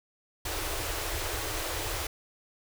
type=band-stop noise; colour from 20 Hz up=pink; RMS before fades=-33 dBFS; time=0.45-2.07 s; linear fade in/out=5 ms; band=120 to 300 Hz; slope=96 dB/octave; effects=none